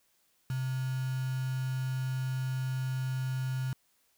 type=tone with quantisation; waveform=sine; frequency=130 Hz; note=C3; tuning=11 cents flat; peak=-30 dBFS; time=0.5-3.73 s; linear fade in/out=2 ms; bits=7; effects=white hiss -71 dBFS RMS until 4.17 s